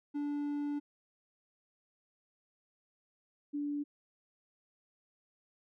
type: tone pair in turn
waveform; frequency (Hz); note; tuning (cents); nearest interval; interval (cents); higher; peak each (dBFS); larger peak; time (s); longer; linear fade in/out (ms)
triangle / sine; 290.4 / 290.4; D4 / D4; -19 / -19; unison; 0; neither; -31 / -33; first; 0.14-0.8 / 3.53-3.84; first; 20
effects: none